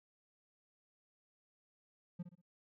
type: tone with echo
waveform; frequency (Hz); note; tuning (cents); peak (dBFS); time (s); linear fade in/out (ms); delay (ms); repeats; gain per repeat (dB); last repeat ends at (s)
triangle; 175.5; F3; +9; -37; 2.19-2.23; 10; 62; 3; -9; 2.416
effects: none